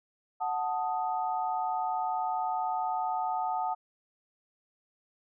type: chord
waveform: sine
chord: D# diminished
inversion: first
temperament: equal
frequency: 740 / 880 / 1244.5 Hz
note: F#5 / A5 / D#6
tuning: 0 / 0 / 0 cents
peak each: -31 / -32 / -37 dBFS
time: 0.4-3.75 s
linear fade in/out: 20 ms
effects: none